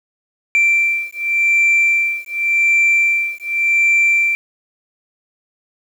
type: beating tone pair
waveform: sine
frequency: 2349 / 2349.88 Hz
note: D7 / D7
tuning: 0 / 0 cents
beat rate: 0.88 Hz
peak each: -14 dBFS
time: 0.55-4.35 s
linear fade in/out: 0 ms
effects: tanh soft clip ceiling -8 dBFS + 7-bit